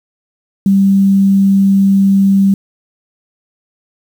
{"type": "tone with quantisation", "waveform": "sine", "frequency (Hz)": 195.7, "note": "G3", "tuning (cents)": -3, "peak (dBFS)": -6, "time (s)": [0.66, 2.54], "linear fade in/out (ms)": 2, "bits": 6, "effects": []}